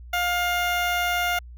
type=tone with notch filter; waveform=15% pulse; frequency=707 Hz; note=F5; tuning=21 cents sharp; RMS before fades=-24 dBFS; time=0.13-1.39 s; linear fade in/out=5 ms; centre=7800 Hz; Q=1.9; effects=added 60 Hz sine -39 dBFS peak until 1.57 s